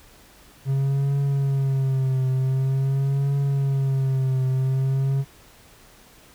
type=tone with vibrato; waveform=triangle; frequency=135.1 Hz; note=C#3; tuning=44 cents flat; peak=-17 dBFS; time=0.65-5.25 s; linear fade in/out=50 ms; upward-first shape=triangle; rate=0.46 Hz; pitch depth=66 cents each way; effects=pink hiss -51 dBFS RMS until 6.34 s